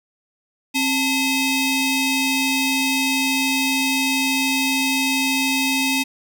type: ring-modulated tone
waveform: sawtooth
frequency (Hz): 1153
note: D6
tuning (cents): -32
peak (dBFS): -11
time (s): 0.74-6.04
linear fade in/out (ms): 20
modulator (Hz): 1420
effects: none